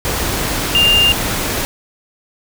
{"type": "tone in noise", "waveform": "sine", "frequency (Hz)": 2801, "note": "F7", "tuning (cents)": 4, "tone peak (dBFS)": -9, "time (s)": [0.75, 1.12], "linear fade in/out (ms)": 0, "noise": "pink", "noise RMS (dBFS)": -19, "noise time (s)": [0.05, 1.65], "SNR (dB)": 7, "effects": []}